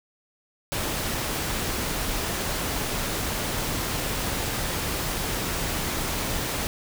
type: noise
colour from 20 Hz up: pink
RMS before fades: -28 dBFS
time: 0.72-6.67 s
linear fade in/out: 0 ms
effects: none